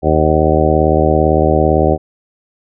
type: harmonic tone with a mistuned harmonic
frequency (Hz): 77.78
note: D#2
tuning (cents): 0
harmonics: 1 / 2 / 3 / 4 / 5 / 6 / 7 / 8 / 10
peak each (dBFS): -16 / -18 / -21 / -18 / -16 / -20 / -17 / -18 / -18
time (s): 0.02-1.98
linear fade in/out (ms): 50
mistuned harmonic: 10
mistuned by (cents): -59
effects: none